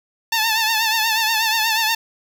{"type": "tone with vibrato", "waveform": "10% pulse", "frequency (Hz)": 888, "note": "A5", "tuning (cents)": 16, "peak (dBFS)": -8, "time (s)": [0.32, 1.95], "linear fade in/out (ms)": 5, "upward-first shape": "triangle", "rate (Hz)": 8.3, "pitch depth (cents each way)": 72, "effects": []}